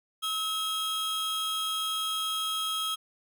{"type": "tone pair together", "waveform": "45% pulse", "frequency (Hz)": [1290, 3251], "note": ["E6", "G#7"], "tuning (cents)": [-38, -38], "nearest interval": "octave + major third", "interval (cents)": 1600, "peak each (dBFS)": [-33, -30], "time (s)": [0.22, 2.96], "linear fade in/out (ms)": 20, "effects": []}